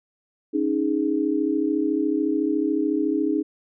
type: chord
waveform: sine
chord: C# suspended second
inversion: none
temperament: equal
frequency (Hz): 277.2 / 311.1 / 415.3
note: C#4 / D#4 / G#4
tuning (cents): 0 / 0 / 0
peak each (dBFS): -25 / -22 / -27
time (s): 0.53-3.43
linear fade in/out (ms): 20
effects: none